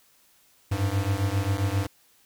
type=beating tone pair; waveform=square; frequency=95.2 / 102.7 Hz; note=F#2 / G#2; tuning=+50 / -19 cents; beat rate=7.5 Hz; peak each=-27 dBFS; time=0.71-1.87 s; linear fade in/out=10 ms; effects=white hiss -61 dBFS RMS until 2.25 s